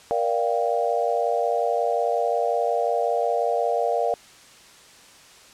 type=chord; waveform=sine; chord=G minor seventh; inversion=first; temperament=equal with one note detuned; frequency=471 / 587.3 / 698.5 / 784 Hz; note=Bb4 / D5 / F5 / G5; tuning=+18 / 0 / 0 / 0 cents; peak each=-25 / -26 / -24 / -29 dBFS; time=0.11-4.14 s; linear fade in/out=0 ms; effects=white hiss -49 dBFS RMS until 5.53 s + low-pass 8000 Hz 12 dB/octave